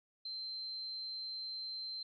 sine tone, 4115 Hz, C8, 30 cents flat, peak -40 dBFS, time 0.25-2.03 s, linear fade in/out 5 ms, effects none

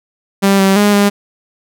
sawtooth tone with pitch steps, 196.8 / 193.4 / 205.9 / 202.6 Hz, G3 / G3 / G#3 / G#3, +7 / -23 / -15 / -43 cents, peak -4 dBFS, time 0.42-1.1 s, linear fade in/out 20 ms, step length 170 ms, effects none

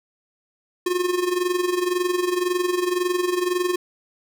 square tone with amplitude modulation, 359 Hz, F4, 48 cents sharp, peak -18 dBFS, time 0.86-3.76 s, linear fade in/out 5 ms, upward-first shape sine, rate 21.9 Hz, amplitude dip 70%, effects none

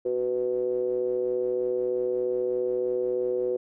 triangle ring-modulated tone, 61.6 Hz, B1, 4 cents flat, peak -19 dBFS, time 0.05-3.57 s, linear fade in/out 10 ms, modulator 434 Hz, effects none

